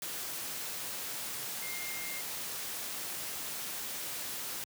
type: tone in noise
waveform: sine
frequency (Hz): 2117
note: C7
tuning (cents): +20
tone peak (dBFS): -42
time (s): 1.62-2.21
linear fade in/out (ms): 2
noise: white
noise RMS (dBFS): -39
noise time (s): 0.02-4.64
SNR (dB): -6
effects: high-pass 100 Hz 12 dB/octave